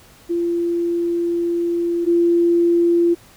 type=tone pair in turn; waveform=sine; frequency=342.7 / 342.7 Hz; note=F4 / F4; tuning=-33 / -33 cents; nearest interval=unison; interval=0 cents; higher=neither; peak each=-17 / -12 dBFS; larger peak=second; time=0.29-2.06 / 2.06-3.15 s; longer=first; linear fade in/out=20 ms; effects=pink hiss -48 dBFS RMS until 3.36 s